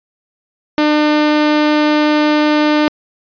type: tone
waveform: sawtooth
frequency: 300.9 Hz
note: D4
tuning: 42 cents sharp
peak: -6 dBFS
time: 0.78-2.88 s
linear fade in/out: 0 ms
effects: resampled to 11025 Hz